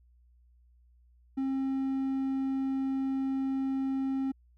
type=tone; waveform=triangle; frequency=267.8 Hz; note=C4; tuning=40 cents sharp; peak=-26 dBFS; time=1.37-4.32 s; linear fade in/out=10 ms; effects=added 60 Hz sine -59 dBFS peak until 4.57 s